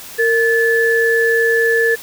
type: tone pair together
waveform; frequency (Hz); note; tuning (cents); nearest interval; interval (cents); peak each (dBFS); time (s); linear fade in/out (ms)
sine; 459.8 / 1736; A#4 / A6; -24 / -24; octave + major seventh; 2300; -14; 0.18-1.96; 20
effects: white hiss -34 dBFS RMS until 2.02 s